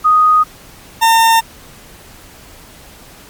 sine / 40% pulse tone pair in turn, 1244.5 / 908.3 Hz, D#6 / A#5, 0 / -45 cents, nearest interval perfect fourth, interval 545 cents, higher first, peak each -6 dBFS, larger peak neither, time 0.04-0.44 / 1.01-1.41 s, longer neither, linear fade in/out 20 ms, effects pink hiss -39 dBFS RMS until 3.29 s + MP3 96 kbps

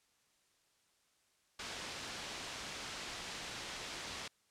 white low-pass noise, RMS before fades -45 dBFS, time 1.59-4.28 s, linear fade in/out 5 ms, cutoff 5100 Hz, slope 12 dB/octave, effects white hiss -74 dBFS RMS until 4.5 s + low-pass 9000 Hz 12 dB/octave

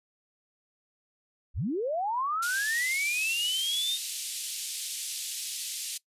sine linear sweep, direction up, 32.81 to 3729 Hz, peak -27 dBFS, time 1.54-3.99 s, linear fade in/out 50 ms
white band-pass noise, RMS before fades -36 dBFS, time 2.42-5.98 s, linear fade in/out 10 ms, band 2800 to 11000 Hz, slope 24 dB/octave
effects noise-tail reverb RT60 0.1 s tail -21 dB re dry + resampled to 32000 Hz

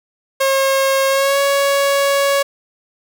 sawtooth tone with pitch glide, 540 to 558.4 Hz, C#5 to C#5, -45 to +13 cents, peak -9 dBFS, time 0.4-2.43 s, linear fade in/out 10 ms, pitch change +58 cents, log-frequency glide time 1.09-1.39 s, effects none

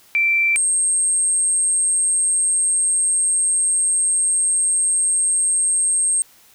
sine tone pair in turn, 2344 / 8465 Hz, D7 / C9, -4 / +19 cents, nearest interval octave + minor seventh, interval 2223 cents, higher second, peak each -14 / -15 dBFS, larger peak first, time 0.15-0.56 / 0.56-6.22 s, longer second, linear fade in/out 0 ms, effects white hiss -51 dBFS RMS until 6.54 s

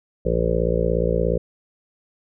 harmonic tone, 57 Hz, A#1, 38 cents flat, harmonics 1 / 2 / 3 / 4 / 6 / 7 / 8 / 9 / 10, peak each -24 / -30 / -25 / -33 / -32 / -27 / -25 / -24 / -30 dBFS, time 0.25-1.38 s, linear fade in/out 10 ms, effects none

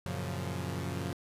sawtooth chord, Gb major seventh, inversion none, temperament equal, 92.5 / 116.54 / 138.59 / 174.61 Hz, Gb2 / Bb2 / Db3 / F3, 0 / 0 / 0 / 0 cents, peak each -34 / -38 / -35 / -36 dBFS, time 0.06-1.13 s, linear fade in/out 0 ms, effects resampled to 32000 Hz

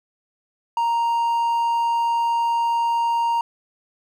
triangle tone, 932.3 Hz, A#5, in tune, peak -16 dBFS, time 0.77-3.41 s, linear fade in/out 2 ms, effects none

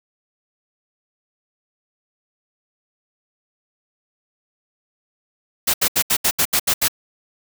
white noise bursts, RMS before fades -17 dBFS, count 9, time 5.67-6.883 s, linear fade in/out 10 ms, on 69 ms, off 74 ms, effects none

